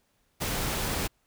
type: noise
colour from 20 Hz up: pink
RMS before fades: -30 dBFS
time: 0.4-1.08 s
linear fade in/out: 20 ms
effects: pink hiss -71 dBFS RMS until 1.26 s